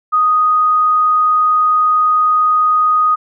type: tone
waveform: sine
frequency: 1244.5 Hz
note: D#6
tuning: in tune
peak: -9 dBFS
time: 0.12-3.16 s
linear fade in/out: 20 ms
effects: none